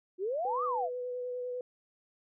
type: exponential two-way sweep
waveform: sine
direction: up then down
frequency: 349.2 to 1268 to 610 Hz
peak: -30 dBFS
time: 0.18-0.9 s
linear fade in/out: 50 ms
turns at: 0.64 s
type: tone with vibrato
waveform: sine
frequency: 496.2 Hz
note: B4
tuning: 8 cents sharp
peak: -34 dBFS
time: 0.45-1.61 s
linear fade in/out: 2 ms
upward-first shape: sine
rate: 10 Hz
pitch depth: 14 cents each way
effects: none